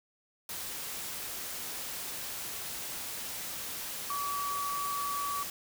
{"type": "tone in noise", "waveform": "sine", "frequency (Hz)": 1142, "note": "D6", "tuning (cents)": -49, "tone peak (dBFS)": -32, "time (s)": [4.1, 5.43], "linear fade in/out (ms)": 2, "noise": "white", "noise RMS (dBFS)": -39, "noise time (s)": [0.49, 5.5], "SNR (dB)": 4, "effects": []}